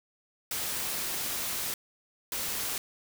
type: noise bursts at uneven times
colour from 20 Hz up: white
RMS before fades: -33 dBFS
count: 2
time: 0.51-1.74 / 2.32-2.78 s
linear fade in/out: 2 ms
effects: none